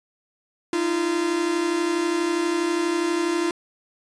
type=tone pair together; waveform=45% pulse; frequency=311.1 / 343.4 Hz; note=D#4 / F4; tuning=0 / -29 cents; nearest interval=major second; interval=171 cents; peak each=-27 / -22 dBFS; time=0.73-3.51 s; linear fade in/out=2 ms; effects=resampled to 22050 Hz